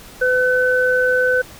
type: tone pair together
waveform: sine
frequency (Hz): 505 / 1513.3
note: B4 / F#6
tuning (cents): +39 / +39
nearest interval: octave + perfect fifth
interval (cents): 1900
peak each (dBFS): -16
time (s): 0.21-1.42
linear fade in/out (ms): 10
effects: pink hiss -40 dBFS RMS until 1.59 s